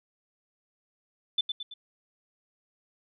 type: tone with echo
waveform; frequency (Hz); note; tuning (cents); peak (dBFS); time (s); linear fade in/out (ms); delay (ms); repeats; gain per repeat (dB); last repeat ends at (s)
sine; 3520; A7; 0; -22; 1.38-1.41; 5; 110; 3; -6; 1.74
effects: none